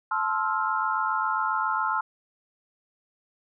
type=chord; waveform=sine; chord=F major seventh; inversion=first; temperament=just; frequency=873.1 / 1047.7 / 1309.6 / 1396.9 Hz; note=A5 / C6 / E6 / F6; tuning=-14 / +2 / -12 / 0 cents; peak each=-29 dBFS; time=0.11-2.01 s; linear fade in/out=5 ms; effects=none